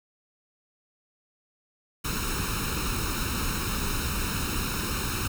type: noise with comb filter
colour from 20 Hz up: pink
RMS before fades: -29 dBFS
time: 2.04-5.28 s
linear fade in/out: 10 ms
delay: 0.75 ms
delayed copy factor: +0.75
effects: none